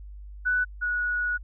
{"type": "tone pair in turn", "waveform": "sine", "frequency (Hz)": [1488, 1461.6], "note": ["F#6", "F#6"], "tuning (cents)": [9, -22], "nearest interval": "unison", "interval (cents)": 31, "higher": "first", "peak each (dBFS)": [-21, -24], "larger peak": "first", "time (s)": [[0.45, 0.65], [0.81, 1.38]], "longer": "second", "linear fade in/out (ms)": 20, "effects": ["added 50 Hz sine -39 dBFS peak until 1.43 s"]}